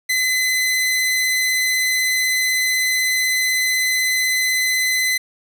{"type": "tone", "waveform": "sawtooth", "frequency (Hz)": 2027, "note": "B6", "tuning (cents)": 45, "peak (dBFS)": -13, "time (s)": [0.09, 5.18], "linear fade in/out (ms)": 10, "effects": ["8-bit"]}